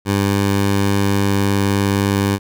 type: tone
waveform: 15% pulse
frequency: 99.6 Hz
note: G2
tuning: 28 cents sharp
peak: -8 dBFS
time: 0.05-2.39 s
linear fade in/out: 50 ms
effects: none